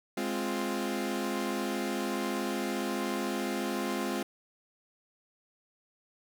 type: chord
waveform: sawtooth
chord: F minor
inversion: first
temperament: equal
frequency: 207.7 / 261.6 / 349.2 Hz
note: Ab3 / C4 / F4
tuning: 0 / 0 / 0 cents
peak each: -31 dBFS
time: 0.17-4.23 s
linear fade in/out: 5 ms
effects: none